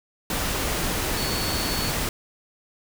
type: tone in noise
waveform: sine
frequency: 4435 Hz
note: C#8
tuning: in tune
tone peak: -31 dBFS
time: 1.17-1.91 s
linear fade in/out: 2 ms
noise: pink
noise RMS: -26 dBFS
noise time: 0.3-2.09 s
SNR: -8 dB
effects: none